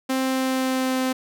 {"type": "tone with pitch glide", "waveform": "sawtooth", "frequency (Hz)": [262.6, 259], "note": ["C4", "C4"], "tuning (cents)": [6, -17], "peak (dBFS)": -17, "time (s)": [0.09, 1.13], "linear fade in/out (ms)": 10, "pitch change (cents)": -23, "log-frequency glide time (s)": [0.21, 1], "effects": []}